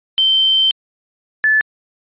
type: tone pair in turn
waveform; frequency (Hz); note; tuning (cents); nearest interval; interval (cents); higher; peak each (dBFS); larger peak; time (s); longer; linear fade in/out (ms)
sine; 3108 / 1737.8; G7 / A6; -16 / -22; minor seventh; 1006; first; -10; neither; 0.18-0.71 / 1.44-1.61; first; 0
effects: resampled to 8000 Hz